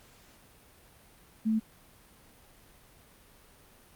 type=tone; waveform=sine; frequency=220 Hz; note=A3; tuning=in tune; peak=-24 dBFS; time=1.45-1.6 s; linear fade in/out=20 ms; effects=pink hiss -58 dBFS RMS until 3.95 s + Opus 48 kbps